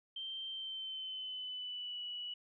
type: tone with pitch glide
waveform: sine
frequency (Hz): 3136 to 2943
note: G7 to F#7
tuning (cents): 0 to -10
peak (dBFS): -40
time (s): 0.16-2.34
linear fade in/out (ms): 5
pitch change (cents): -110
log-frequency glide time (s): 0.49-2.01
effects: none